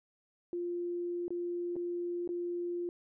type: tone with dropouts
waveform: sine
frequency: 349.2 Hz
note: F4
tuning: in tune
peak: -33 dBFS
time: 0.53-2.89 s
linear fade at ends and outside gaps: 1 ms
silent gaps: 1.281-1.305 / 1.757-1.764 / 2.276-2.29 s
effects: none